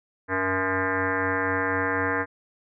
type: tone with frequency modulation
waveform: sine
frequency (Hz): 1036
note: C6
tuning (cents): -17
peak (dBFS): -22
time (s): 0.28-2.26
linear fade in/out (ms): 50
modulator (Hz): 188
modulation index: 4.5
effects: none